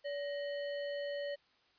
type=tone with sample-and-hold; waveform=sine; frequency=572 Hz; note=D5; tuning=46 cents flat; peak=-36 dBFS; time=0.04-1.36 s; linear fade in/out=20 ms; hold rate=2450 Hz; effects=white hiss -70 dBFS RMS until 1.78 s + resampled to 11025 Hz